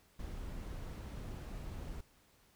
brown noise, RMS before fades -44 dBFS, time 0.19-2.01 s, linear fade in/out 5 ms, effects pink hiss -68 dBFS RMS until 2.55 s

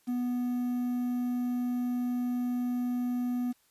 triangle tone with quantisation, 246 Hz, B3, 7 cents flat, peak -26 dBFS, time 0.07-3.53 s, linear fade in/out 20 ms, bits 9, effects white hiss -68 dBFS RMS until 3.7 s + resampled to 32000 Hz

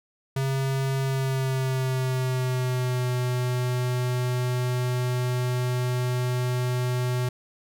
square tone with pitch glide, 134.6 to 124.86 Hz, C3 to B2, +49 to +19 cents, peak -24 dBFS, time 0.36-7.29 s, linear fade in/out 5 ms, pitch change -130 cents, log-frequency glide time 1.02-3.09 s, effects none

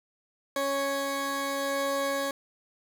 20% pulse tone pair together, 277.2 / 553.6 Hz, C#4 / C#5, 0 / -2 cents, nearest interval octave, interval 1198 cents, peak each -29 / -24 dBFS, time 0.56-2.31 s, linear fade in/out 2 ms, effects none

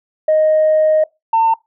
sine tone pair in turn, 622.3 / 902.6 Hz, D#5 / A5, 0 / +44 cents, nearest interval tritone, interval 644 cents, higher second, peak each -8 dBFS, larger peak neither, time 0.28-1.04 / 1.33-1.54 s, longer first, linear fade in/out 5 ms, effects noise-tail reverb RT60 0.2 s tail -23 dB re dry + tanh soft clip ceiling -6 dBFS

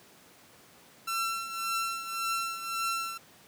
sawtooth tone with tremolo, 1349 Hz, E6, 40 cents sharp, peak -24 dBFS, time 1.07-3.18 s, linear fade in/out 10 ms, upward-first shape triangle, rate 1.8 Hz, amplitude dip 70%, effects pink hiss -56 dBFS RMS until 3.47 s + high-pass 150 Hz 12 dB/octave

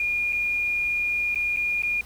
sine tone with dropouts, 2426 Hz, D#7, 44 cents flat, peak -22 dBFS, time 0-2.01 s, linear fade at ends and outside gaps 2 ms, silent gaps 0.325-0.329 / 1.346-1.357 / 1.563-1.57 / 1.822-1.833 s, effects added 60 Hz sine -48 dBFS peak until 2.05 s + pink hiss -48 dBFS RMS until 2.05 s

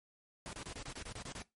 pink noise bursts, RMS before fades -45 dBFS, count 10, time 0.46-1.422 s, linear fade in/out 0 ms, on 71 ms, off 28 ms, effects noise-tail reverb RT60 0.2 s tail -19 dB re dry + MP3 48 kbps

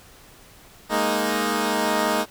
10% pulse chord, Ab suspended second, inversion none, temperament equal, 207.7 / 233.1 / 311.1 Hz, Ab3 / Bb3 / Eb4, 0 / 0 / 0 cents, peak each -17 dBFS, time 0.89-2.26 s, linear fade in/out 50 ms, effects pink hiss -49 dBFS RMS until 2.3 s

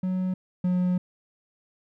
triangle tone pair in turn, 185 / 180.77 Hz, F#3 / F#3, 0 / -40 cents, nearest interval unison, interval 40 cents, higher first, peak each -22 / -19 dBFS, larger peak second, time 0.03-0.34 / 0.64-0.98 s, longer second, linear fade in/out 5 ms, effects none

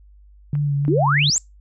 sine tone with vibrato, 143.7 Hz, D3, 37 cents flat, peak -17 dBFS, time 0.53-1.3 s, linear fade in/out 2 ms, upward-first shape sine, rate 3.2 Hz, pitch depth 30 cents each way
clicks, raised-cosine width 0.5 ms, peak -26 dBFS, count 3, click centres 0.553 / 0.851 / 1.362 s
sine exponential sweep, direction up, 280.5 to 7720 Hz, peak -16 dBFS, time 0.88-1.38 s, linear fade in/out 0 ms
effects noise-tail reverb RT60 0.2 s tail -26 dB re dry + added 50 Hz sine -45 dBFS peak until 1.6 s

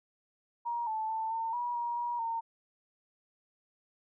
sine tone with pitch steps, 945 / 875 / 887 / 905 / 965 / 950 / 957 / 915 Hz, A#5 / A5 / A5 / A5 / B5 / A#5 / A#5 / A#5, +23 / -10 / +14 / +48 / -40 / +33 / +45 / -32 cents, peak -31 dBFS, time 0.65-2.41 s, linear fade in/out 20 ms, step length 220 ms, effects none

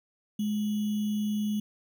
sine tone with sample-and-hold, 210 Hz, G#3, 19 cents sharp, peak -26 dBFS, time 0.39-1.6 s, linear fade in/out 5 ms, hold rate 3150 Hz, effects none

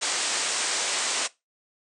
white low-pass noise, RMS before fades -27 dBFS, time 0.01-1.28 s, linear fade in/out 20 ms, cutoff 8900 Hz, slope 96 dB/octave, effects noise-tail reverb RT60 0.2 s tail -19 dB re dry + high-pass 400 Hz 12 dB/octave

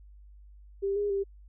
sine tone with pitch steps, 395.1 / 409.8 / 395.2 Hz, G4 / G#4 / G4, +14 / -23 / +14 cents, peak -26 dBFS, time 0.82-1.24 s, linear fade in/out 20 ms, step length 140 ms, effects added 50 Hz sine -49 dBFS peak until 1.48 s

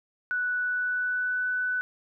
sine tone with pitch glide, 1480 to 1495.5 Hz, F#6 to F#6, 0 to +18 cents, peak -25 dBFS, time 0.31-1.81 s, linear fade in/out 0 ms, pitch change +18 cents, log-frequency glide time 0.59-1.46 s, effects none

